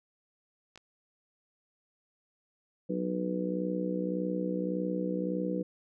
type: clicks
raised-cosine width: 0.2 ms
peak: -33 dBFS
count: 2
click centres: 0.758 / 0.776 s
type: harmonic tone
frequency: 61.74 Hz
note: B1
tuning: in tune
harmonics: 3 / 4 / 5 / 6 / 7 / 8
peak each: -33 / -43 / -35 / -41 / -44 / -35 dBFS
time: 2.89-5.63 s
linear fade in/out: 10 ms
effects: none